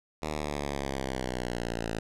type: exponential sweep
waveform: 5% pulse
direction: down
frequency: 77.7 to 55 Hz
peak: -20 dBFS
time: 0.22-1.99 s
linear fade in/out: 5 ms
effects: low-pass 9000 Hz 12 dB/octave